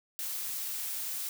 blue noise, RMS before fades -36 dBFS, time 0.19-1.29 s, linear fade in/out 0 ms, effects none

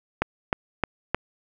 click train, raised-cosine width 0.5 ms, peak -6 dBFS, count 4, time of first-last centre 0.22-1.146 s, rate 3.24 Hz, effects none

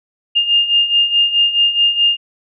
sine beating tone pair, 2816 / 2820.7 Hz, F7 / F7, +14 / +17 cents, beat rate 4.7 Hz, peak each -17 / -12 dBFS, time 0.35-2.17 s, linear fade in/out 20 ms, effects none

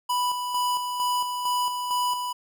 square tone with tremolo, 987.8 Hz, B5, in tune, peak -23 dBFS, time 0.09-2.33 s, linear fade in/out 10 ms, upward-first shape square, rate 2.2 Hz, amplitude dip 45%, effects none

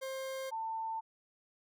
40% pulse / sine tone pair in turn, 530 / 894.2 Hz, C5 / A5, +22 / +28 cents, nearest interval major sixth, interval 906 cents, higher second, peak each -37 / -35 dBFS, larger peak second, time 0.01-0.51 / 0.51-1.01 s, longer neither, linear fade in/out 20 ms, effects none

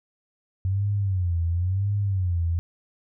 sine tone with vibrato, 92.6 Hz, F#2, 2 cents sharp, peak -21 dBFS, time 0.65-2.59 s, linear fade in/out 0 ms, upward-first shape sine, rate 0.96 Hz, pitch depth 170 cents each way, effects none

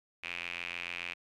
sawtooth tone with band-pass filter, 86.9 Hz, F2, 8 cents flat, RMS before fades -40 dBFS, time 0.23-1.14 s, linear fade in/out 10 ms, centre 2500 Hz, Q 6.1, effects none

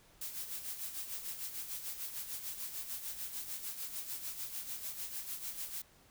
blue noise with tremolo, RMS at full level -40 dBFS, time 0.21-5.82 s, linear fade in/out 5 ms, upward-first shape sine, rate 6.7 Hz, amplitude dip 60%, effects pink hiss -64 dBFS RMS until 6.1 s

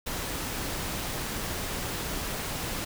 pink noise, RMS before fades -33 dBFS, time 0.06-2.85 s, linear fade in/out 10 ms, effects none

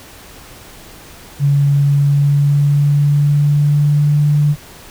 sine tone with pitch glide, 141.8 to 147.4 Hz, C#3 to D3, +40 to +7 cents, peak -9 dBFS, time 1.39-4.56 s, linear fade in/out 50 ms, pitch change +67 cents, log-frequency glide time 1.83-4.19 s, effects pink hiss -38 dBFS RMS until 4.9 s

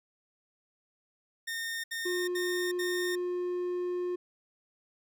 sawtooth tone bursts, 1829 Hz, A#6, 33 cents flat, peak -30 dBFS, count 4, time 1.47-3.157 s, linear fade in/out 10 ms, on 370 ms, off 69 ms
triangle tone, 357.2 Hz, F4, 39 cents sharp, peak -28 dBFS, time 2.05-4.16 s, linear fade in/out 10 ms
effects none

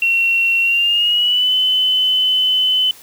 sine tone with pitch glide, 2729 to 3028 Hz, F7 to F#7, -41 to +39 cents, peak -12 dBFS, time 0.02-2.91 s, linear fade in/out 2 ms, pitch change +180 cents, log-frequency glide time 0.62-1.54 s, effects white hiss -42 dBFS RMS until 3.02 s

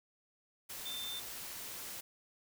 sine tone in noise, 3570 Hz, A7, 24 cents sharp, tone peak -40 dBFS, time 0.85-1.2 s, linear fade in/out 10 ms, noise white, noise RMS -45 dBFS, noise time 0.69-2.01 s, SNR +2 dB, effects none

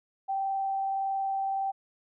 sine tone with frequency modulation, 779 Hz, G5, 11 cents flat, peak -27 dBFS, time 0.28-1.72 s, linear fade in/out 20 ms, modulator 21.6 Hz, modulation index 0.21, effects none

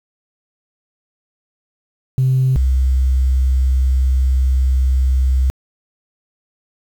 sine tone pair in turn, 130.4 / 65.04 Hz, C3 / C2, -5 / -10 cents, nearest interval octave, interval 1205 cents, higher first, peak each -10 dBFS, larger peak neither, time 2.18-2.56 / 2.56-5.5 s, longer second, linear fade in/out 0 ms, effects tanh soft clip ceiling -8 dBFS + 7-bit

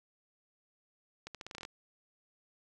accelerating click train, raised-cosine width 0.2 ms, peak -26 dBFS, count 10, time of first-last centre 1.27-1.651 s, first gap 77 ms, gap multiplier 0.84, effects none

